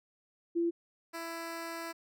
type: tone pair in turn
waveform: sine / 10% pulse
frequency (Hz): 339.4 / 332.4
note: F4 / E4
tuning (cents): -49 / +15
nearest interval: unison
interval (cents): 36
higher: first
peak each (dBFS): -27 / -30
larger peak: first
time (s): 0.55-0.71 / 1.13-1.93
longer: second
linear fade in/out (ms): 20
effects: none